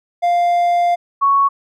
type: tone pair in turn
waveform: triangle / sine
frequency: 698.5 / 1110.9 Hz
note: F5 / C#6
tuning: 0 / +3 cents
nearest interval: minor sixth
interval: 803 cents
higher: second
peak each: -10 dBFS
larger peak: neither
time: 0.22-0.96 / 1.21-1.49 s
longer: first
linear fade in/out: 20 ms
effects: none